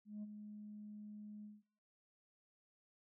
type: tone with ADSR envelope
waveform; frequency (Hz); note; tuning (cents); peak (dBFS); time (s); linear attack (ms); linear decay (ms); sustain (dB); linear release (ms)
sine; 209.8; G#3; +18; -40; 0.05-1.63; 180; 28; -8; 190
effects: noise-tail reverb RT60 0.8 s tail -25 dB re dry + tanh soft clip ceiling -42 dBFS